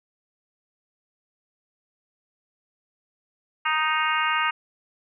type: harmonic tone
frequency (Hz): 311.1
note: D#4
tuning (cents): 0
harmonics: 3 / 4 / 5 / 6 / 7 / 8 / 9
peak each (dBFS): -28 / -25 / -28 / -31 / -30 / -33 / -30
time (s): 3.65-4.51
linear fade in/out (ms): 10
effects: none